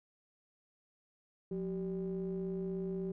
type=ring-modulated tone; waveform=triangle; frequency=103.4 Hz; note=G#2; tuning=7 cents flat; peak=-30 dBFS; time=1.51-3.12 s; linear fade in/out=5 ms; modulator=282 Hz; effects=none